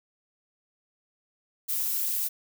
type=noise with amplitude modulation; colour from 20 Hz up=violet; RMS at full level=-26 dBFS; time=1.68-2.29 s; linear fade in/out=20 ms; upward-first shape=sine; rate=275 Hz; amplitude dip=55%; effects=none